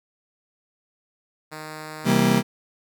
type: tone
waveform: 5% pulse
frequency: 155 Hz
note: D#3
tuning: 6 cents flat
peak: -23 dBFS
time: 1.51-2.19 s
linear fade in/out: 20 ms
type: chord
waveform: 35% pulse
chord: C dominant seventh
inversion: none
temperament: just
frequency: 130.81 / 163.52 / 196.22 / 235.5 Hz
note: C3 / E3 / G3 / Bb3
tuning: 0 / -14 / +2 / +18 cents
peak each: -23 / -23 / -19 / -19 dBFS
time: 2.04-2.43 s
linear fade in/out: 50 ms
effects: none